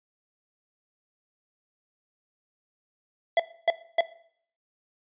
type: tone bursts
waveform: square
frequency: 670 Hz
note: E5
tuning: 28 cents sharp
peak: -18 dBFS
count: 3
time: 3.37-4.008 s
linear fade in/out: 2 ms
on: 26 ms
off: 280 ms
effects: noise-tail reverb RT60 0.6 s tail -17 dB re dry + resampled to 8000 Hz